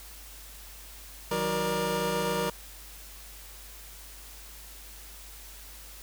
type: tone cluster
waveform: 25% pulse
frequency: 160.2 / 187 / 472.2 / 596 Hz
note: E3 / F#3 / A#4 / D5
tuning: -49 / +19 / +22 / +25 cents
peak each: -33 / -30 / -26 / -30 dBFS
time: 1.31-2.5 s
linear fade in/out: 5 ms
effects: added 50 Hz sine -48 dBFS peak until 6.02 s + white hiss -48 dBFS RMS until 6.02 s